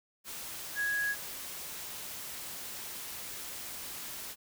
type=tone in noise; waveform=sine; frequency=1661.2 Hz; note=G#6; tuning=in tune; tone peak=-29 dBFS; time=0.75-1.16 s; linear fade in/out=50 ms; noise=white; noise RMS=-42 dBFS; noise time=0.24-4.36 s; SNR=+10 dB; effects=none